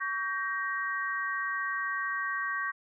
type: chord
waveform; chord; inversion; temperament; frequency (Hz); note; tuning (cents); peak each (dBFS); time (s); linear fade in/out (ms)
sine; G diminished; second; just; 1128.9 / 1568 / 1881.6; Db6 / G6 / Bb6; +31 / 0 / +16; -34; 0-2.72; 20
effects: none